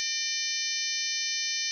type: harmonic tone with a mistuned harmonic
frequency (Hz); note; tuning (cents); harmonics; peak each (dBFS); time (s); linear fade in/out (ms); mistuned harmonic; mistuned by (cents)
606; D#5; -46; 3 / 4 / 5 / 6 / 7 / 8 / 9 / 10; -39 / -36 / -39 / -39 / -36 / -37 / -35 / -33; 0-1.71; 0; 4; -42
effects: none